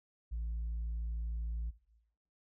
sine tone, 56.5 Hz, A1, 47 cents sharp, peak -33 dBFS, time 0.31-1.71 s, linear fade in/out 20 ms, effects noise-tail reverb RT60 0.9 s tail -19 dB re dry + tanh soft clip ceiling -33 dBFS

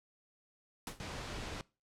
pink noise with exponential decay, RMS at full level -38 dBFS, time 0.87-1.05 s, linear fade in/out 1 ms, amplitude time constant 39 ms
pink low-pass noise, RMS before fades -43 dBFS, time 1-1.61 s, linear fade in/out 0 ms, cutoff 5600 Hz, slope 12 dB/octave
effects noise-tail reverb RT60 0.3 s tail -22 dB re dry + low-pass 12000 Hz 12 dB/octave

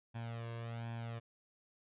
sawtooth tone with flanger, 116 Hz, A#2, 8 cents flat, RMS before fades -43 dBFS, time 0.14-1.2 s, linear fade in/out 20 ms, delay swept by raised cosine 1.2 to 1.84 ms, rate 1.3 Hz, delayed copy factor +0.75, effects resampled to 8000 Hz

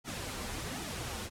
pink noise with flanger, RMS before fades -39 dBFS, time 0.04-1.3 s, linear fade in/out 50 ms, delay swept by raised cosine 1.8 to 7.2 ms, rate 1.3 Hz, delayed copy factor -0.7, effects low-pass 11000 Hz 12 dB/octave

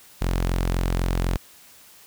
sawtooth tone, 44 Hz, F1, 14 cents sharp, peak -17 dBFS, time 0.21-1.37 s, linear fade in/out 10 ms, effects white hiss -50 dBFS RMS until 2.06 s

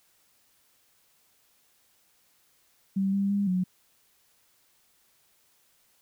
sine tone with pitch steps, 194 / 198 / 201.2 / 183.3 Hz, G3 / G3 / G3 / F#3, -18 / +18 / +45 / -16 cents, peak -23 dBFS, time 2.96-3.64 s, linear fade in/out 10 ms, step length 170 ms, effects white hiss -66 dBFS RMS until 6.01 s

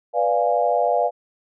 sine chord, B diminished seventh, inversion none, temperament equal, 493.9 / 587.3 / 698.5 / 830.6 Hz, B4 / D5 / F5 / Ab5, 0 / 0 / 0 / 0 cents, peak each -23 / -22 / -20 / -25 dBFS, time 0.13-1.11 s, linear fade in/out 50 ms, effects none

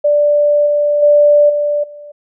sine tone with level steps, 587.3 Hz, D5, in tune, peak -8 / -10 / -5 / -12 / -30 dBFS, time 0.04-2.12 s, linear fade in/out 10 ms, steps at 0.66 / 1.02 / 1.49 / 1.83 s, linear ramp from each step 10 ms, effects none

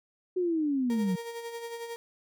sine linear sweep, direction down, 371.9 to 174.61 Hz, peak -25 dBFS, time 0.36-1.16 s, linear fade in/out 10 ms
35% pulse tone with tremolo, 466.2 Hz, A#4, in tune, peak -33 dBFS, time 0.9-1.96 s, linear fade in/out 0 ms, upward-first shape sine, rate 11 Hz, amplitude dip 50%
effects none

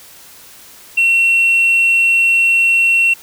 sine tone, 2720 Hz, F7, 46 cents flat, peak -7 dBFS, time 0.97-3.14 s, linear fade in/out 10 ms, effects tanh soft clip ceiling -7 dBFS + white hiss -40 dBFS RMS until 3.22 s

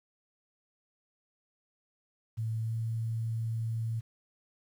sine tone with pitch glide, 111.7 to 113.26 Hz, A2 to A#2, +27 to -49 cents, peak -30 dBFS, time 2.37-4.01 s, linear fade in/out 20 ms, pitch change +24 cents, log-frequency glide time 2.61-2.73 s, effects 10-bit

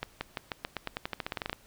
accelerating click train, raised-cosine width 0.3 ms, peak -16 dBFS, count 18, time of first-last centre 0.03-1.53 s, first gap 180 ms, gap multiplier 0.9, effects pink hiss -59 dBFS RMS until 1.66 s

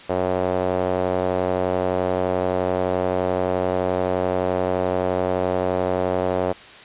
sawtooth tone with band-pass filter, 91.6 Hz, F#2, 17 cents flat, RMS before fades -22 dBFS, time 0.09-6.53 s, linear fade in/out 10 ms, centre 580 Hz, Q 2.2, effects white hiss -42 dBFS RMS until 6.84 s + resampled to 8000 Hz

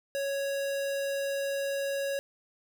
square tone, 554.4 Hz, C#5, in tune, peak -30 dBFS, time 0.15-2.19 s, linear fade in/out 0 ms, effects none

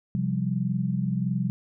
sine chord, C suspended fourth, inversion none, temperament equal, 130.81 / 174.61 / 196 Hz, C3 / F3 / G3, 0 / 0 / 0 cents, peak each -28 dBFS, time 0.15-1.5 s, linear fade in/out 0 ms, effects none

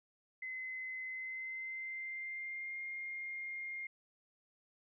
sine tone with pitch glide, 2044 to 2122 Hz, C7 to C7, -41 to +24 cents, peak -40 dBFS, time 0.42-3.87 s, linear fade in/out 5 ms, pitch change +65 cents, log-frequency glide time 1.06-2.8 s, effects none

